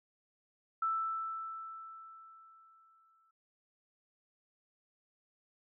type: tone with exponential decay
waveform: sine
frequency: 1323 Hz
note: E6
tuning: 6 cents sharp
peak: -29 dBFS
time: 0.82-3.31 s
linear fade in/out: 5 ms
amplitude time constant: 540 ms
effects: none